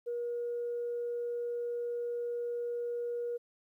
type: tone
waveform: sine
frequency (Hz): 477.6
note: A#4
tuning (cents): +42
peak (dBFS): -32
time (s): 0.06-3.38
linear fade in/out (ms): 20
effects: tanh soft clip ceiling -28 dBFS + 12-bit